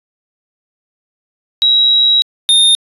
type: tone pair in turn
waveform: sine / square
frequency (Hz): 3858 / 3653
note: B7 / A#7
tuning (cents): -41 / -36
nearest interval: minor second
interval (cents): 95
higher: first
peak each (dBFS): -7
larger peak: neither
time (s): 1.62-2.22 / 2.49-2.75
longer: first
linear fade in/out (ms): 0
effects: resampled to 32000 Hz